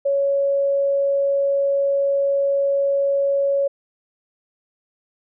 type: tone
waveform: sine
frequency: 557 Hz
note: C#5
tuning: 8 cents sharp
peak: -16 dBFS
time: 0.05-3.68 s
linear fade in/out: 10 ms
effects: none